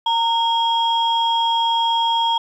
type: tone pair together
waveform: sine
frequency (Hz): 921 / 3282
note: A#5 / G#7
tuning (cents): -21 / -21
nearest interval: octave + minor seventh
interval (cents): 2200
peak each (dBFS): -16 / -20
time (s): 0.06-2.38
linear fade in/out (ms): 5
effects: tanh soft clip ceiling -9 dBFS + 9-bit